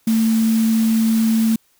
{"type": "tone in noise", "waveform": "sine", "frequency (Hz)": 223.8, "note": "A3", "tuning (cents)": 30, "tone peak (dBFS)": -13, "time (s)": [0.07, 1.56], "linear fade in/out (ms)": 5, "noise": "white", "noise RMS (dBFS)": -31, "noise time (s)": [0.07, 1.56], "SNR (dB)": 15, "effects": ["white hiss -60 dBFS RMS until 1.79 s"]}